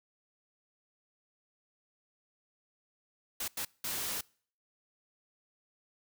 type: noise bursts at uneven times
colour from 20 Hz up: white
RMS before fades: -36 dBFS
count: 3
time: 3.4-3.48 / 3.57-3.65 / 3.84-4.21 s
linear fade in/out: 5 ms
effects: noise-tail reverb RT60 0.5 s tail -25 dB re dry